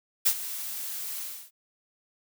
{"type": "noise with ADSR envelope", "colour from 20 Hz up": "blue", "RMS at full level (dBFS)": -20, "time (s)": [0.25, 1.51], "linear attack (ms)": 17, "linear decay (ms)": 68, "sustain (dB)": -15, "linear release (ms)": 300, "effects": []}